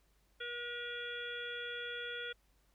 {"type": "harmonic tone with a mistuned harmonic", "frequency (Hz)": 480, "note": "B4", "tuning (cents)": -49, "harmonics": [1, 3, 4, 5, 6, 7], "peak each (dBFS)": [-46, -43, -50, -51, -55, -45], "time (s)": [0.4, 2.33], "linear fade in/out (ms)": 10, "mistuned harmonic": 6, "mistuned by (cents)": -58, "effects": ["added 50 Hz sine -70 dBFS peak until 2.74 s", "pink hiss -75 dBFS RMS until 2.74 s"]}